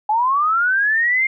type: linear sweep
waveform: sine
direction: up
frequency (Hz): 830.6 to 2136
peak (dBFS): -14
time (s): 0.09-1.27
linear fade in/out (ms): 5
effects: none